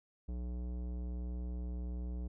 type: tone with tanh clipping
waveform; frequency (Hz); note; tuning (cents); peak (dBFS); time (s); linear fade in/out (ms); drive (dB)
sine; 60.7; B1; -29; -39; 0.28-2.28; 10; 16
effects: none